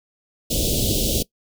pink band-stop noise, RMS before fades -21 dBFS, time 0.5-1.23 s, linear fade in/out 10 ms, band 600 to 3000 Hz, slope 48 dB/octave, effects noise-tail reverb RT60 0.1 s tail -21 dB re dry

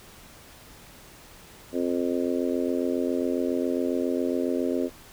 harmonic tone, 87.31 Hz, F2, in tune, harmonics 3 / 4 / 5 / 6 / 7, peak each -27 / -29 / -31 / -33 / -34 dBFS, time 1.72-4.9 s, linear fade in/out 50 ms, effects pink hiss -49 dBFS RMS until 5.12 s

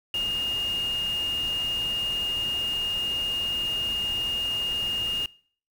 sine tone in noise, 2837 Hz, F7, 27 cents sharp, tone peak -25 dBFS, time 0.14-5.26 s, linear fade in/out 2 ms, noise pink, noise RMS -40 dBFS, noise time 0.14-5.26 s, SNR +12 dB, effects noise-tail reverb RT60 0.5 s tail -22 dB re dry

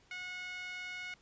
5% pulse tone with band-pass filter, 729 Hz, F#5, 26 cents flat, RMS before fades -43 dBFS, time 0.11-1.14 s, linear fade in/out 2 ms, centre 1900 Hz, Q 5.4, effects pink hiss -66 dBFS RMS until 1.21 s + resampled to 16000 Hz

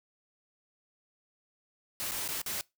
white noise with dropouts, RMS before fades -35 dBFS, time 2-2.61 s, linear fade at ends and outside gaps 0 ms, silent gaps 2.111-2.118 / 2.278-2.288 / 2.416-2.462 s, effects noise-tail reverb RT60 0.2 s tail -22 dB re dry

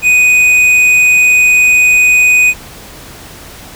triangle tone with tanh clipping, 2489 Hz, D#7, in tune, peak -6 dBFS, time 0.02-2.54 s, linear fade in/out 50 ms, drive 12 dB, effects pink hiss -32 dBFS RMS until 3.75 s

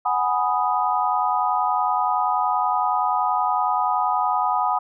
sine chord, G# minor seventh, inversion third, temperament equal, 740 / 830.6 / 987.8 / 1244.5 Hz, F#5 / G#5 / B5 / D#6, 0 / 0 / 0 / 0 cents, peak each -24 dBFS, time 0.05-4.79 s, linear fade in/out 10 ms, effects none

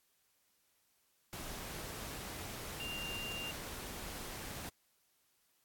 sine tone in noise, 2789 Hz, F7, 3 cents flat, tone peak -41 dBFS, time 2.8-3.51 s, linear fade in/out 0 ms, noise pink, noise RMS -45 dBFS, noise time 1.33-4.69 s, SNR +1 dB, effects white hiss -75 dBFS RMS until 5.64 s + AAC 64 kbps

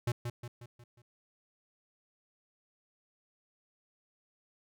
square tone with echo, 120 Hz, B2, 49 cents flat, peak -29 dBFS, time 0.07-0.12 s, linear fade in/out 5 ms, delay 180 ms, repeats 5, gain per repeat -6 dB, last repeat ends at 1.02 s, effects none

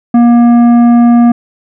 sine tone with tanh clipping, 237.6 Hz, A#3, 33 cents sharp, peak -4 dBFS, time 0.14-1.32 s, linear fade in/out 5 ms, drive 10 dB, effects none

